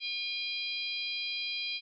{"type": "harmonic tone", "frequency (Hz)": 807, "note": "G#5", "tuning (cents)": -50, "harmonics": [3, 4, 5, 6], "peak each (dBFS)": [-37, -38, -39, -40], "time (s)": [0, 1.81], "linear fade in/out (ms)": 50, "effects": []}